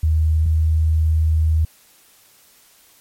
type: tone pair in turn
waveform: sine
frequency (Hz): 78.8 / 79.23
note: D#2 / D#2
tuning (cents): +23 / +32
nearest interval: unison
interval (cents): 9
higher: second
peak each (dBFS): -13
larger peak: neither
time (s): 0.03-0.46 / 0.46-1.65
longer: second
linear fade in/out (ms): 5
effects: white hiss -52 dBFS RMS until 3 s + MP3 64 kbps